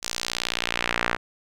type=tone with band-pass filter sweep; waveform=sawtooth; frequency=59 Hz; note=A#1; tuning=22 cents sharp; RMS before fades=-28 dBFS; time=0.02-1.17 s; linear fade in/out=20 ms; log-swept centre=6200 to 1600 Hz; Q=1.4; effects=none